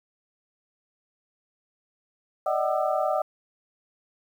sine tone cluster, 591 / 631 / 754 / 1205 / 1315 Hz, D5 / D#5 / F#5 / D6 / E6, +11 / +24 / +32 / +44 / -5 cents, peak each -28 / -27 / -27 / -32 / -35 dBFS, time 2.46-3.22 s, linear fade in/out 5 ms, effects 9-bit

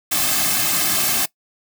white noise with comb filter, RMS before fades -19 dBFS, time 0.11-1.26 s, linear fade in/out 10 ms, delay 2.1 ms, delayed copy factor -1, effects noise-tail reverb RT60 0.1 s tail -20 dB re dry

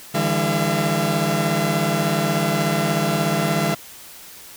sawtooth tone cluster, 149.6 / 166.2 / 203.3 / 678 Hz, D3 / E3 / G#3 / E5, +32 / +15 / -37 / +49 cents, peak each -20 dBFS, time 0.14-3.75 s, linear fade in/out 10 ms, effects white hiss -41 dBFS RMS until 4.56 s

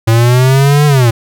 square linear two-way sweep, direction up then down, 111.5 to 149.5 to 111.5 Hz, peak -6 dBFS, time 0.07-1.11 s, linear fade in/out 10 ms, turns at 0.86 s, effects none

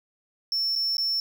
triangle tone with dropouts, 5400 Hz, E8, 41 cents sharp, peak -22 dBFS, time 0.52-1.2 s, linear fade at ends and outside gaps 1 ms, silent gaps 0.754-0.76 / 0.969-0.981 s, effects none

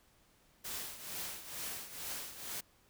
white noise with tremolo, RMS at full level -40 dBFS, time 0.64-2.61 s, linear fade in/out 10 ms, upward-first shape triangle, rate 2.2 Hz, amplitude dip 75%, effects pink hiss -68 dBFS RMS until 2.89 s

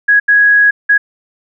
sine tone bursts at uneven times, 1663 Hz, G#6, 2 cents sharp, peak -5 dBFS, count 3, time 0.08-0.2 / 0.28-0.71 / 0.89-0.98 s, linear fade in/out 10 ms, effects none

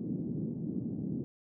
pink band-pass noise, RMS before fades -36 dBFS, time 0-1.24 s, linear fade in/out 0 ms, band 150 to 290 Hz, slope 24 dB/octave, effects none

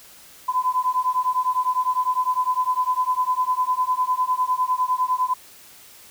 sine beating tone pair, 1006 / 1015.9 Hz, B5 / B5, +32 / +49 cents, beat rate 9.9 Hz, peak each -22 dBFS, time 0.48-5.34 s, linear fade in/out 10 ms, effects white hiss -47 dBFS RMS until 6.1 s

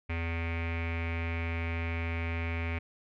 square tone with low-pass filter, 83.3 Hz, E2, 19 cents sharp, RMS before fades -33 dBFS, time 0.09-2.79 s, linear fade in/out 10 ms, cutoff 2300 Hz, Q 7.4, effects none

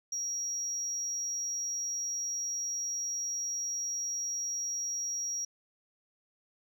sine tone, 5670 Hz, F8, 25 cents sharp, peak -30 dBFS, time 0.12-5.45 s, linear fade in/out 5 ms, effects tanh soft clip ceiling -30 dBFS

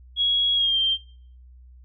sine tone with pitch glide, 3322 to 3159 Hz, G#7 to G7, 0 to +13 cents, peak -18 dBFS, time 0.16-0.98 s, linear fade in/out 50 ms, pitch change -87 cents, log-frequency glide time 0.55-0.78 s, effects noise-tail reverb RT60 0.5 s tail -19 dB re dry + added 62 Hz sine -45 dBFS peak until 1.84 s

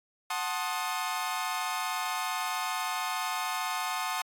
sawtooth chord, F# diminished seventh, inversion none, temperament equal with one note detuned, 740 / 880 / 1062.3 / 1244.5 Hz, F#5 / A5 / C6 / Eb6, 0 / 0 / +26 / 0 cents, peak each -32 dBFS, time 0.3-4.22 s, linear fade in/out 5 ms, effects AAC 64 kbps

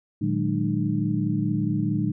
sine tone cluster, 114.7 / 152.3 / 184.4 / 209 / 303 Hz, A#2 / D#3 / F#3 / G#3 / D#4, -28 / -37 / -6 / +11 / -46 cents, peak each -28 dBFS, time 0.21-2.12 s, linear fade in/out 10 ms, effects none

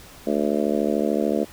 harmonic tone, 73.5 Hz, D2, 2 cents sharp, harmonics 3 / 4 / 5 / 6 / 7 / 8 / 9, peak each -25 / -26 / -27 / -28 / -28 / -29 / -30 dBFS, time 0.26-1.45 s, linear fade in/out 20 ms, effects pink hiss -45 dBFS RMS until 1.52 s

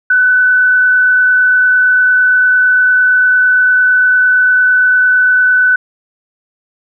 sine tone with frequency modulation, 1500 Hz, F#6, 23 cents sharp, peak -6 dBFS, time 0.1-5.76 s, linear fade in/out 5 ms, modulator 28.8 Hz, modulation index 0.5, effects none

